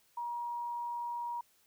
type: tone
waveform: sine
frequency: 952 Hz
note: A#5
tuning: 36 cents sharp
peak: -35 dBFS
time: 0.17-1.41 s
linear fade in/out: 5 ms
effects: white hiss -69 dBFS RMS until 1.66 s